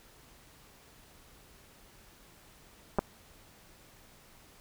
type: clicks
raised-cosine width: 1 ms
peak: -13 dBFS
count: 2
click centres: 2.986 / 2.991 s
effects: pink hiss -58 dBFS RMS until 4.6 s